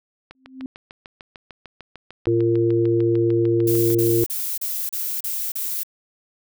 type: click train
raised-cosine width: 0.3 ms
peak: -23 dBFS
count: 25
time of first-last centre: 0.31-3.903 s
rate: 6.68 Hz
type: tone with exponential growth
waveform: sine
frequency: 261.6 Hz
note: C4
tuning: in tune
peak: -25 dBFS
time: 0.35-0.66 s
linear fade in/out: 1 ms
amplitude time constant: 67 ms
type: harmonic tone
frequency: 115 Hz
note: A#2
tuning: 23 cents flat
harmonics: 1 / 3 / 4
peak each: -23 / -17 / -24 dBFS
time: 2.27-4.24 s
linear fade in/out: 0 ms
type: noise bursts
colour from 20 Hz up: violet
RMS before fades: -26 dBFS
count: 7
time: 3.67-5.834 s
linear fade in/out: 5 ms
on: 280 ms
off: 34 ms
effects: none